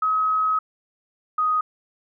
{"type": "tone pair in turn", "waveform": "sine", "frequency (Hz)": [1274, 1249.2], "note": ["D#6", "D#6"], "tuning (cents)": [41, 7], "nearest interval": "unison", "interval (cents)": 34, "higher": "first", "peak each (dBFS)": -18, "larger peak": "neither", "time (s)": [[0.02, 0.59], [1.38, 1.61]], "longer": "first", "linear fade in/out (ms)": 5, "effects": []}